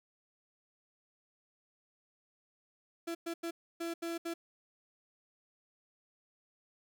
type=tone bursts at uneven times; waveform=35% pulse; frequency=335.7 Hz; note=E4; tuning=32 cents sharp; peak=-34 dBFS; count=6; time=3.07-3.15 / 3.26-3.34 / 3.43-3.51 / 3.8-3.94 / 4.02-4.18 / 4.25-4.34 s; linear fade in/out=10 ms; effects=none